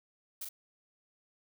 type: noise with echo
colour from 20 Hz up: blue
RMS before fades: -40 dBFS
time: 0.41-0.45 s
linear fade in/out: 5 ms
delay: 40 ms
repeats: 1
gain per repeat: -3 dB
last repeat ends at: 0.49 s
effects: none